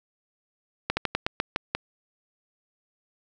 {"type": "slowing click train", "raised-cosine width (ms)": 0.3, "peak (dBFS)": -8, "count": 8, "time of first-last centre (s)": [0.9, 1.75], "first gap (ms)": 70, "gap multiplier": 1.18, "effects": []}